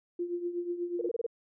sine tone with tremolo, 349.2 Hz, F4, in tune, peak -28 dBFS, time 0.19-1.09 s, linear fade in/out 5 ms, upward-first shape triangle, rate 8.2 Hz, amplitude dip 75%
sine tone bursts, 466.2 Hz, A#4, in tune, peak -28 dBFS, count 6, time 0.99-1.265 s, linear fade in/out 5 ms, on 25 ms, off 25 ms
effects none

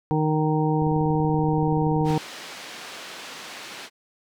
harmonic tone, 154.9 Hz, D#3, 7 cents flat, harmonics 1 / 2 / 3 / 5 / 6, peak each -22 / -25 / -27 / -29 / -30 dBFS, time 0.11-2.18 s, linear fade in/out 0 ms
click train, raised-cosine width 5 ms, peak -24 dBFS, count 28, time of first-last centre 0.82-2.106 s, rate 21 Hz
white band-pass noise, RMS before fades -39 dBFS, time 2.04-3.9 s, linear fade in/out 50 ms, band 220 to 4000 Hz, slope 12 dB/octave
effects none

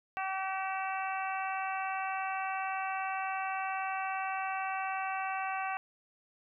harmonic tone, 382.6 Hz, G4, 42 cents flat, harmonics 2 / 3 / 4 / 5 / 6 / 7, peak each -35 / -39 / -41 / -45 / -45 / -42 dBFS, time 0.17-5.77 s, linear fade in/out 0 ms, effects none

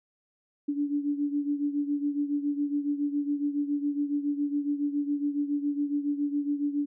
sine beating tone pair, 287.4 / 294.6 Hz, D4 / D4, -37 / +6 cents, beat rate 7.2 Hz, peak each -27 / -32 dBFS, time 0.68-6.86 s, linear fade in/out 10 ms, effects none

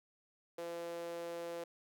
sawtooth tone with high-pass filter, 170 Hz, F3, 46 cents flat, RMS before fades -43 dBFS, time 0.58-1.64 s, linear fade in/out 5 ms, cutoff 460 Hz, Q 5.8, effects none

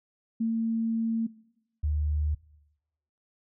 sine tone pair in turn, 226.4 / 75.1 Hz, A3 / D2, +50 / +39 cents, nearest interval octave + perfect fifth, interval 1911 cents, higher first, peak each -24 dBFS, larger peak neither, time 0.4-1.27 / 1.83-2.35 s, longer first, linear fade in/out 10 ms, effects noise-tail reverb RT60 0.9 s tail -21 dB re dry

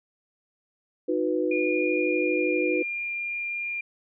sine chord, B major, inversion first, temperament equal with one note detuned, 311.1 / 363.6 / 493.9 Hz, D#4 / F#4 / B4, 0 / -30 / 0 cents, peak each -27 dBFS, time 1.08-2.83 s, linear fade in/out 10 ms
sine tone with pitch glide, 2429 to 2401 Hz, D#7 to D7, -42 to +38 cents, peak -28 dBFS, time 1.51-3.81 s, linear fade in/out 5 ms, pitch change -20 cents, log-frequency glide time 1.95-2.8 s
effects none

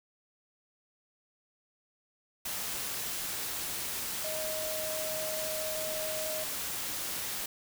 sine tone in noise, 626 Hz, D#5, 10 cents sharp, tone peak -36 dBFS, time 4.24-6.44 s, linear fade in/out 5 ms, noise white, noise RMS -36 dBFS, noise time 2.45-7.46 s, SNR -3 dB, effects none

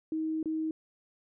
sine tone with dropouts, 316.4 Hz, D#4, 29 cents sharp, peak -29 dBFS, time 0.12-0.71 s, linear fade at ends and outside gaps 2 ms, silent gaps 0.429-0.457 s, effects none

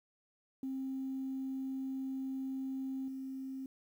sine tone with level steps, 265.4 Hz, C4, 25 cents sharp, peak -35 / -39 dBFS, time 0.63-3.66 s, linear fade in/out 2 ms, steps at 3.08 s, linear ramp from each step 2 ms, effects tanh soft clip ceiling -32 dBFS + 11-bit

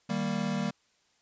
square chord, Eb major, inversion none, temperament equal, 155.56 / 196 / 233.1 Hz, Eb3 / G3 / Bb3, 0 / 0 / 0 cents, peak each -36 / -32 / -34 dBFS, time 0.09-0.71 s, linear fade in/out 10 ms, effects white hiss -69 dBFS RMS until 1.21 s + resampled to 16000 Hz

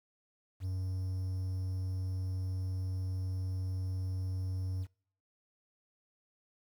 triangle tone with quantisation, 93.2 Hz, F#2, 13 cents sharp, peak -31 dBFS, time 0.6-4.87 s, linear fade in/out 50 ms, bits 10, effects noise-tail reverb RT60 0.5 s tail -24 dB re dry

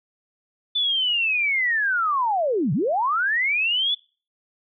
sine linear two-way sweep, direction down then up, 3520 to 125.6 to 3496 Hz, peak -19 dBFS, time 0.75-3.95 s, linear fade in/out 10 ms, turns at 2.73 s, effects noise-tail reverb RT60 0.4 s tail -25 dB re dry

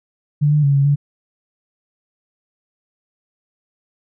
sine tone with pitch steps, 147 / 149.8 / 140.6 / 139.2 / 143.5 Hz, D3 / D3 / C#3 / C#3 / D3, +2 / +35 / +25 / +8 / -40 cents, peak -11 dBFS, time 0.41-0.96 s, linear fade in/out 20 ms, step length 110 ms, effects none

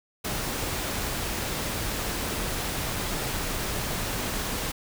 pink noise, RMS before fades -30 dBFS, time 0.24-4.72 s, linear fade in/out 10 ms, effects none

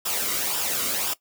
white noise with flanger, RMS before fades -26 dBFS, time 0.05-1.14 s, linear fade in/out 10 ms, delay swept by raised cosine 0.47 to 1.19 ms, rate 1.9 Hz, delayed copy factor -0.6, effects noise-tail reverb RT60 0.1 s tail -18 dB re dry

